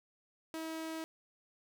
sawtooth tone, 321.5 Hz, E4, 43 cents flat, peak -35 dBFS, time 0.54-1.04 s, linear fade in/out 0 ms, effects none

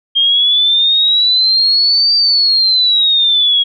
sine exponential two-way sweep, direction up then down, 3203 to 4674 to 3293 Hz, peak -8 dBFS, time 0.15-3.64 s, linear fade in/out 20 ms, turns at 2.15 s, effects none

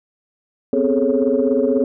sine tone cluster, 250.5 / 266.9 / 414.2 / 438.3 / 551 Hz, B3 / C4 / G#4 / A4 / C#5, +25 / +35 / -5 / -7 / -11 cents, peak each -20 dBFS, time 0.73-1.84 s, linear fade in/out 2 ms, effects tanh soft clip ceiling -5 dBFS

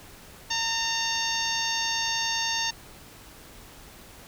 harmonic tone with a mistuned harmonic, 910 Hz, A#5, 42 cents flat, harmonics 1 / 2 / 3 / 4 / 5 / 6 / 7, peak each -33 / -33 / -33 / -33 / -33 / -33 / -33 dBFS, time 0.5-2.71 s, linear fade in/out 10 ms, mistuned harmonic 3, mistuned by +25 cents, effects pink hiss -48 dBFS RMS until 4.27 s

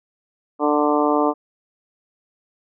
harmonic tone with a mistuned harmonic, 148.4 Hz, D3, 18 cents sharp, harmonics 2 / 3 / 4 / 5 / 6 / 7 / 8, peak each -20 / -22 / -23 / -24 / -25 / -25 / -26 dBFS, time 0.59-1.34 s, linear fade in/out 50 ms, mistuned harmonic 8, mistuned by -15 cents, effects none

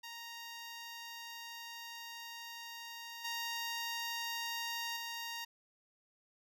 10% pulse tone with level steps, 932.3 Hz, A#5, in tune, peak -37 / -29 / -32 dBFS, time 0.03-5.45 s, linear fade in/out 10 ms, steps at 3.24 / 4.96 s, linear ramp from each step 10 ms, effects none

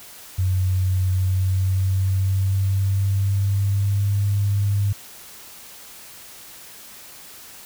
sine tone with pitch glide, 93 to 100.83 Hz, F#2 to G2, +9 to +49 cents, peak -17 dBFS, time 0.38-4.93 s, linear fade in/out 10 ms, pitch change +140 cents, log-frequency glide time 1.08-4.16 s, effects white hiss -42 dBFS RMS until 7.65 s

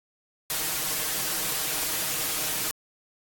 white noise with comb filter, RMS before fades -28 dBFS, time 0.5-2.71 s, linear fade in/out 0 ms, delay 6.4 ms, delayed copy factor +0.7, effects AAC 64 kbps

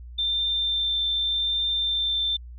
sine tone with vibrato, 3574 Hz, A7, 26 cents sharp, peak -22 dBFS, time 0.18-2.37 s, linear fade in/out 10 ms, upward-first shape triangle, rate 0.85 Hz, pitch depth 8 cents each way, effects added 60 Hz sine -38 dBFS peak until 2.58 s

